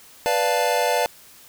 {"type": "chord", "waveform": "square", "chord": "B half-diminished seventh", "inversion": "none", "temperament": "equal", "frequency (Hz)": [493.9, 587.3, 698.5, 880], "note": ["B4", "D5", "F5", "A5"], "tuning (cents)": [0, 0, 0, 0], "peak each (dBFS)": -25, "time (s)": [0.26, 1.06], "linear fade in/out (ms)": 0, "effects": ["white hiss -48 dBFS RMS until 1.48 s"]}